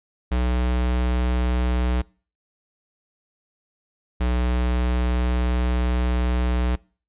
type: tone pair in turn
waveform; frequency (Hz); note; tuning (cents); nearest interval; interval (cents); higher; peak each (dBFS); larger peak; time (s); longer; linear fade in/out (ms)
square; 61.6 / 61.36; B1 / B1; -4 / -11; unison; 7; first; -20; neither; 0.31-2.02 / 4.2-6.76; second; 10
effects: noise-tail reverb RT60 0.4 s tail -24 dB re dry + resampled to 8000 Hz